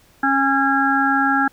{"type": "harmonic tone", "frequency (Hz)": 273.5, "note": "C#4", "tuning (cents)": -23, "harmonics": [1, 3, 5, 6], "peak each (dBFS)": [-20, -20, -20, -20], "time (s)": [0.23, 1.48], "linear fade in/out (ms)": 5, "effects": ["pink hiss -54 dBFS RMS until 1.52 s"]}